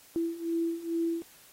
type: beating tone pair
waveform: sine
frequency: 331.9 / 334.2 Hz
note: E4 / E4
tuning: +12 / +24 cents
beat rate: 2.3 Hz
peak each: -33 / -30 dBFS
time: 0.16-1.22 s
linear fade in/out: 0 ms
effects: white hiss -56 dBFS RMS until 1.52 s + AAC 48 kbps